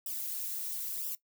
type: noise with flanger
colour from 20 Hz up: violet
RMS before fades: -37 dBFS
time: 0.06-1.15 s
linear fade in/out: 2 ms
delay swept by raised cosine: 0.46 to 3.96 ms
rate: 0.99 Hz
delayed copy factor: -0.9
effects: noise-tail reverb RT60 0.1 s tail -18 dB re dry

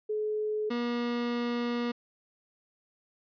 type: tone pair in turn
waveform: sine / 30% pulse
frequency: 426.7 / 239.5 Hz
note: G#4 / A#3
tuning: +47 / +47 cents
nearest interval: minor seventh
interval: 1000 cents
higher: first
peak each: -28 / -26 dBFS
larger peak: second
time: 0.09-0.7 / 0.7-1.92 s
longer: second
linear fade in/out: 10 ms
effects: resampled to 11025 Hz

